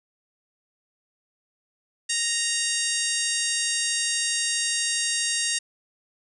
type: harmonic tone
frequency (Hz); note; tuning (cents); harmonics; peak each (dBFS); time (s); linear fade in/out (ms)
932.3; A#5; 0; 2 / 3 / 4 / 5 / 6 / 7 / 8 / 9 / 10; -32 / -32 / -32 / -32 / -32 / -32 / -32 / -32 / -32; 2.09-5.59; 10
effects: none